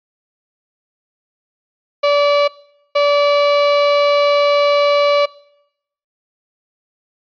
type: tone bursts at uneven times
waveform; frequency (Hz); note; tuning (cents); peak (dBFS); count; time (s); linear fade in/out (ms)
35% pulse; 577; D5; -31; -9; 2; 2.03-2.48 / 2.95-5.26; 10
effects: noise-tail reverb RT60 0.8 s tail -23 dB re dry + resampled to 11025 Hz